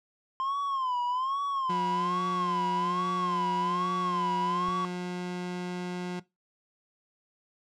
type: tone with vibrato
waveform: triangle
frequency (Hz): 1046.5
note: C6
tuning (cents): 0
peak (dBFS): -26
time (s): 0.4-4.85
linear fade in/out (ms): 0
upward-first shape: sine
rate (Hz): 1.2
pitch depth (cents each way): 130
type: tone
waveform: 30% pulse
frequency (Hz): 179.2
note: F3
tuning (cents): +45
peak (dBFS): -29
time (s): 1.69-6.2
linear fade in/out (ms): 10
type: click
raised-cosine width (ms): 5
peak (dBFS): -33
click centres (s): 4.686
effects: noise-tail reverb RT60 0.2 s tail -19 dB re dry + low-pass 6000 Hz 12 dB/octave